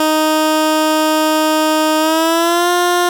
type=tone with pitch glide; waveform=15% pulse; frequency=311.1 to 353.3 Hz; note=D#4 to F4; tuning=0 to +20 cents; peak=-5 dBFS; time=0-3.09 s; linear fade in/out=2 ms; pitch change=+220 cents; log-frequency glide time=1.99-2.7 s; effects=none

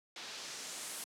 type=noise with low-pass filter sweep; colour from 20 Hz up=white; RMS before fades=-45 dBFS; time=0.16-1.04 s; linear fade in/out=2 ms; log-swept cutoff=4200 to 11000 Hz; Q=1.3; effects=high-pass 200 Hz 12 dB/octave

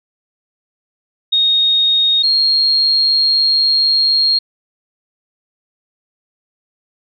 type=tone pair in turn; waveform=sine; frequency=3724 / 4249 Hz; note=A#7 / C8; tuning=-2 / +26 cents; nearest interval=major second; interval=228 cents; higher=second; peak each=-10 dBFS; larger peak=neither; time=1.32-2.23 / 2.23-4.39 s; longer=second; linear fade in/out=10 ms; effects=none

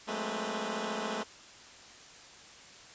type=tone cluster; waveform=10% pulse; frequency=182 / 209.2 / 223.4 / 263 / 494.2 Hz; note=F#3 / G#3 / A3 / C4 / B4; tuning=-28 / +13 / +27 / +9 / +1 cents; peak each=-37 / -29 / -29 / -35 / -34 dBFS; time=0.07-1.24 s; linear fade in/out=20 ms; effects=white hiss -52 dBFS RMS until 2.94 s + resampled to 16000 Hz

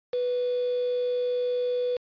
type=tone with quantisation; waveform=sine; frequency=493.9 Hz; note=B4; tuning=in tune; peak=-24 dBFS; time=0.13-1.97 s; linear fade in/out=5 ms; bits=6; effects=resampled to 11025 Hz

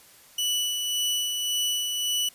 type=tone with tremolo; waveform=sawtooth; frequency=2960 Hz; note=F#7; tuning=in tune; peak=-20 dBFS; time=0.38-2.29 s; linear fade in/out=5 ms; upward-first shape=sine; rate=1.8 Hz; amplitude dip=35%; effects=white hiss -53 dBFS RMS until 2.34 s + resampled to 32000 Hz

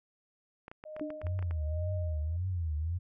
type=clicks; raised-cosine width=0.5 ms; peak=-30 dBFS; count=11; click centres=0.681 / 0.715 / 0.839 / 0.965 / 0.996 / 1.104 / 1.216 / 1.268 / 1.391 / 1.426 / 1.51 s
type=tone with tremolo; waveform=sine; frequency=616 Hz; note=D#5; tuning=17 cents flat; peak=-39 dBFS; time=0.85-2.37 s; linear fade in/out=10 ms; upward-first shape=sine; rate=1.2 Hz; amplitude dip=90%
type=tone with exponential decay; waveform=sine; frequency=299.3 Hz; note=D4; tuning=33 cents sharp; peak=-31 dBFS; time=1.01-1.33 s; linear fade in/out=2 ms; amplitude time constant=69 ms
type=tone with vibrato; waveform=sine; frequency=83.9 Hz; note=E2; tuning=31 cents sharp; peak=-30 dBFS; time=1.23-2.99 s; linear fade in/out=20 ms; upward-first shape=triangle; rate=1.8 Hz; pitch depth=220 cents each way
effects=none

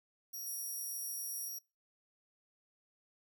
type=tone; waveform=5% pulse; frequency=5680 Hz; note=F8; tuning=28 cents sharp; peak=-36 dBFS; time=0.33-1.59 s; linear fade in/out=10 ms
type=band-pass noise; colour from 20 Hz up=pink; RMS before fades=-45 dBFS; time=0.46-1.49 s; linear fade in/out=10 ms; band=9200 to 12000 Hz; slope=96 dB/octave
effects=noise-tail reverb RT60 0.3 s tail -24 dB re dry

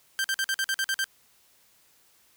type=tone bursts; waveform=sawtooth; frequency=1570 Hz; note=G6; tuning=2 cents sharp; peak=-21 dBFS; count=9; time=0.19-1.042 s; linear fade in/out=0 ms; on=52 ms; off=48 ms; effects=white hiss -62 dBFS RMS until 2.36 s

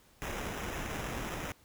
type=noise with sample-and-hold; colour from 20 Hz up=pink; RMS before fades=-38 dBFS; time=0.22-1.52 s; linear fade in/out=0 ms; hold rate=4410 Hz; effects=pink hiss -63 dBFS RMS until 1.64 s

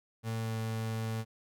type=tone with pitch glide; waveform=35% pulse; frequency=112.6 to 111.76 Hz; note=A2 to A2; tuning=+40 to +27 cents; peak=-31 dBFS; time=0.23-1.25 s; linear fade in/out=50 ms; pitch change=-13 cents; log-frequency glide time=0.36-0.58 s; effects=none

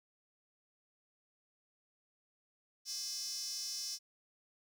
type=tone with high-pass filter; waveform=square; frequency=233.1 Hz; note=A#3; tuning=in tune; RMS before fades=-41 dBFS; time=2.85-3.99 s; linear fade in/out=50 ms; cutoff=5400 Hz; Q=7; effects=none

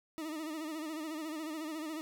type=tone with vibrato; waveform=40% pulse; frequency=312.5 Hz; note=D#4; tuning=8 cents sharp; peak=-37 dBFS; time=0.18-2.01 s; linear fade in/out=0 ms; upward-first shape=sine; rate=14 Hz; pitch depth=77 cents each way; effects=none

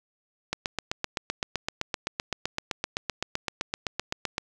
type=click train; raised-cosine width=0.2 ms; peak=-10 dBFS; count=31; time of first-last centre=0.53-4.381 s; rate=7.79 Hz; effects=none

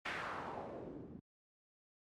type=noise with low-pass filter sweep; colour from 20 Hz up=white; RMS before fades=-45 dBFS; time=0.05-1.2 s; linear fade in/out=10 ms; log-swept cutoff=2200 to 210 Hz; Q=1.8; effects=high-pass 60 Hz 12 dB/octave + MP3 64 kbps

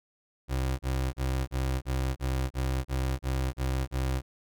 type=tone bursts; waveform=30% pulse; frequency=65.41 Hz; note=C2; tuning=in tune; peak=-24 dBFS; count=11; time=0.48-4.22 s; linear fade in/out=50 ms; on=310 ms; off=33 ms; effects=none

